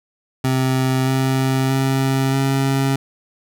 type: tone with pitch steps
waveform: 25% pulse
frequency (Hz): 130.81 / 132.41 / 134.02 / 135.66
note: C3 / C3 / C3 / C#3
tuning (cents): 0 / +21 / +42 / -37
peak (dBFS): -12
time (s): 0.44-2.96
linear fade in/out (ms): 5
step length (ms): 630
effects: none